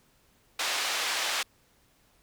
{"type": "band-pass noise", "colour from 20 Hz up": "white", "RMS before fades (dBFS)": -30, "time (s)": [0.59, 1.43], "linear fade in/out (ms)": 5, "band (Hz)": [620, 4600], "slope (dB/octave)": 12, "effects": ["pink hiss -65 dBFS RMS until 2.22 s"]}